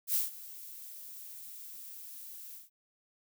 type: noise with ADSR envelope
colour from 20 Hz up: violet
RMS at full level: -28 dBFS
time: 0.07-2.7 s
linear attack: 79 ms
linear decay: 150 ms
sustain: -19 dB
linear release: 160 ms
effects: none